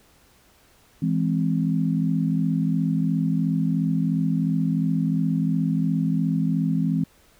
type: chord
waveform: sine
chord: E augmented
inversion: none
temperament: equal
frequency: 164.81 / 207.7 / 261.6 Hz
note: E3 / G#3 / B#3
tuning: 0 / 0 / 0 cents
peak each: -22 / -26 / -25 dBFS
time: 1.02-7.04 s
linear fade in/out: 5 ms
effects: pink hiss -57 dBFS RMS until 7.39 s